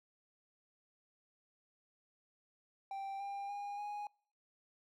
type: tone with pitch steps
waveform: triangle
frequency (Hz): 784 / 798.2 / 812.6 / 827.3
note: G5 / G5 / G#5 / G#5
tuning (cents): 0 / +31 / -38 / -7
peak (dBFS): -38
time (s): 2.91-4.07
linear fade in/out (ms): 2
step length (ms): 290
effects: noise-tail reverb RT60 0.5 s tail -26 dB re dry